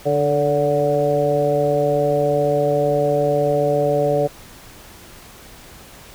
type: harmonic tone with a mistuned harmonic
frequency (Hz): 146.83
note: D3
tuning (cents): 0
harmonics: 1 / 2 / 3 / 4 / 5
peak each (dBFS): -24 / -27 / -20 / -18 / -25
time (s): 0.05-4.28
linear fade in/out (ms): 20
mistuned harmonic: 4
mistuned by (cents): -36
effects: pink hiss -42 dBFS RMS until 6.14 s